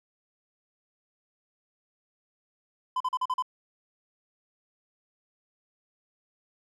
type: tone bursts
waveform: triangle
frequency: 1015 Hz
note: B5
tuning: 47 cents sharp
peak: -23 dBFS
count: 6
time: 2.96-3.424 s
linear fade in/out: 5 ms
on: 44 ms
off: 40 ms
effects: none